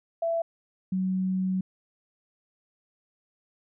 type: tone pair in turn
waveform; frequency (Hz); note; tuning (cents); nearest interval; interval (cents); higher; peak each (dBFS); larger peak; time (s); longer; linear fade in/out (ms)
sine; 667 / 187.17; E5 / F#3; +20 / +20; octave + minor seventh; 2200; first; -24; neither; 0.22-0.42 / 0.92-1.61; second; 5
effects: none